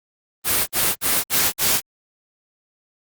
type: noise bursts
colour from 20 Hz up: white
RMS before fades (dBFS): -18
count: 5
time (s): 0.44-1.81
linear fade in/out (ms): 50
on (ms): 230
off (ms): 55
effects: Opus 32 kbps